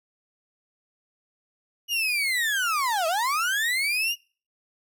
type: linear two-way sweep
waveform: 35% pulse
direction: down then up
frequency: 2904 to 622.3 to 2904 Hz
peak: -21 dBFS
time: 1.88-4.16 s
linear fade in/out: 50 ms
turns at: 3.07 s
effects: noise-tail reverb RT60 0.4 s tail -26 dB re dry